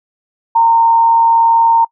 sine tone with amplitude modulation, 919 Hz, A#5, 25 cents flat, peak -5 dBFS, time 0.55-1.85 s, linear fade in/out 10 ms, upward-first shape sine, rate 121 Hz, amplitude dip 30%, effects noise-tail reverb RT60 0.1 s tail -23 dB re dry

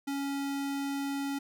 square tone, 278.6 Hz, C#4, 9 cents sharp, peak -32 dBFS, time 0.07-1.39 s, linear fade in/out 10 ms, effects none

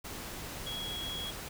sine tone in noise, 3322 Hz, G#7, in tune, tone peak -37 dBFS, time 0.66-1.31 s, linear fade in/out 10 ms, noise pink, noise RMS -42 dBFS, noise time 0.04-1.49 s, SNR +2 dB, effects none

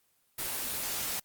white noise with comb filter, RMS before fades -34 dBFS, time 0.38-1.2 s, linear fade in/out 10 ms, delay 18 ms, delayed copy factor -0.55, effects white hiss -71 dBFS RMS until 1.24 s + Opus 24 kbps

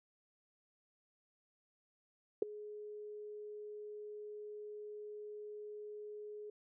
sine tone with ADSR envelope, 420 Hz, G#4, 19 cents sharp, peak -24 dBFS, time 2.42-6.5 s, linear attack 4 ms, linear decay 8 ms, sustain -21 dB, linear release 4 ms, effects none

